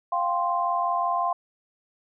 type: chord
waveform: sine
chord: F suspended second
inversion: none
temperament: equal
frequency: 698.5 / 784 / 1046.5 Hz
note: F5 / G5 / C6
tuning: 0 / 0 / 0 cents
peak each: -26 / -30 / -25 dBFS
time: 0.12-1.33 s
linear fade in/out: 5 ms
effects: none